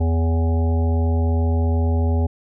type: harmonic tone with a mistuned harmonic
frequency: 82.6 Hz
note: E2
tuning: 4 cents sharp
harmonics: 1 / 3 / 5 / 7 / 9 / 10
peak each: -16 / -26 / -30 / -33 / -35 / -36 dBFS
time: 0-2.27 s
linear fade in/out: 10 ms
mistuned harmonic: 7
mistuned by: -32 cents
effects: none